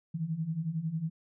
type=beating tone pair; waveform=sine; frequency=154.2 / 165.2 Hz; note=D#3 / E3; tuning=-15 / +4 cents; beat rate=11 Hz; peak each=-36 / -32 dBFS; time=0.14-1.1 s; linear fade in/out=10 ms; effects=none